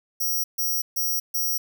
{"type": "tone bursts", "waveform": "10% pulse", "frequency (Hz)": 5700, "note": "F8", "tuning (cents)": 34, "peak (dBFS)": -17, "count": 4, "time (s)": [0.2, 1.58], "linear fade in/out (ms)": 10, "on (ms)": 240, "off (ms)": 140, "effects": []}